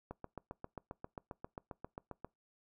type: click train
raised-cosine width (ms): 1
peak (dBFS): -29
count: 17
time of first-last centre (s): 0.11-2.246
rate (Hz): 7.49
effects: noise-tail reverb RT60 0.2 s tail -24 dB re dry